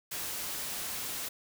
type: noise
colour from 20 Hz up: white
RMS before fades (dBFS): -37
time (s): 0.11-1.29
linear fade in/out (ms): 10
effects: none